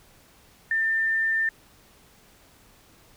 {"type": "tone", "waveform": "sine", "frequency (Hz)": 1794, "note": "A6", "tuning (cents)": 33, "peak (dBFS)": -21, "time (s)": [0.71, 1.49], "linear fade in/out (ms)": 2, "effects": ["pink hiss -56 dBFS RMS until 3.16 s"]}